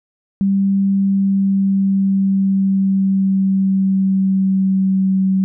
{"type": "tone with pitch glide", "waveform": "sine", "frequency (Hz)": [196, 190.53], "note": ["G3", "G3"], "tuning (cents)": [0, -49], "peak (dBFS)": -12, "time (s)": [0.41, 5.44], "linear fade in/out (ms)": 0, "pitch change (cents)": -49, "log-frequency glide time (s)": [0.89, 5.24], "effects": []}